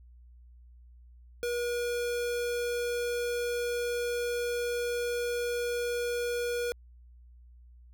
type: tone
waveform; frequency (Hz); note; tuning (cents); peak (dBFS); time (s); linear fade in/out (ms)
square; 480.5; B4; -48; -30; 1.43-6.72; 0
effects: added 60 Hz sine -51 dBFS peak until 7.93 s